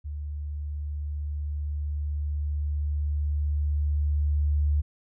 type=tone with level ramp; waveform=sine; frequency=73.7 Hz; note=D2; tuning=7 cents sharp; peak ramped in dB=-31 to -20 dBFS; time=0.04-4.82 s; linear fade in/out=20 ms; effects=none